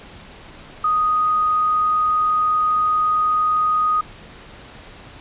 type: tone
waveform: sine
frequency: 1244.5 Hz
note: D#6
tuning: in tune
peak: -15 dBFS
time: 0.84-4.01 s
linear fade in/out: 5 ms
effects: pink hiss -41 dBFS RMS until 5.2 s + resampled to 8000 Hz